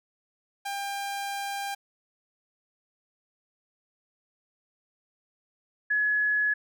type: tone pair in turn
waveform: sawtooth / sine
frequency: 798 / 1694.1 Hz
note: G5 / G#6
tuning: +31 / +34 cents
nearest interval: octave + minor second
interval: 1303 cents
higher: second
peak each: -27 / -22 dBFS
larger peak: second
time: 0.65-1.75 / 5.9-6.54 s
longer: first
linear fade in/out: 10 ms
effects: none